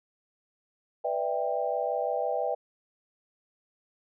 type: chord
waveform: sine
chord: E minor seventh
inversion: second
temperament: just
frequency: 494.4 / 593.3 / 659.3 / 791.1 Hz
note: B4 / D5 / E5 / G5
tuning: +2 / +18 / 0 / +16 cents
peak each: -32 dBFS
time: 1.04-2.55 s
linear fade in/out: 10 ms
effects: none